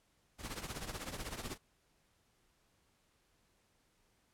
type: noise with tremolo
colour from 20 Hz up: pink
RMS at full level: -40 dBFS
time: 0.38-1.58 s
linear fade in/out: 50 ms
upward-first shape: triangle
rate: 16 Hz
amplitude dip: 80%
effects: pink hiss -74 dBFS RMS until 4.33 s + low-pass 12000 Hz 12 dB/octave